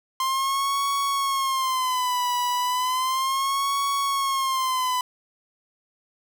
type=tone with vibrato; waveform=45% pulse; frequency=1046.5 Hz; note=C6; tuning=in tune; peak=-22 dBFS; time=0.2-5.01 s; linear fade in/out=2 ms; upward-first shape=sine; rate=0.34 Hz; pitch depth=110 cents each way; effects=none